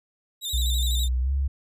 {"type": "tone with vibrato", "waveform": "sawtooth", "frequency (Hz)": 3717, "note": "A#7", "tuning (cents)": -6, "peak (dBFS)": -25, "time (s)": [0.41, 1.09], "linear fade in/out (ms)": 50, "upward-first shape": "square", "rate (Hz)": 12, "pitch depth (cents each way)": 58}
{"type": "tone with pitch glide", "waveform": "sine", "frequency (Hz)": [62.5, 68.55], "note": ["B1", "C#2"], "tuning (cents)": [21, -19], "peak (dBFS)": -21, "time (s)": [0.53, 1.48], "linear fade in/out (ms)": 10, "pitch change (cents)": 160, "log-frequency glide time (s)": [1.21, 1.31]}
{"effects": []}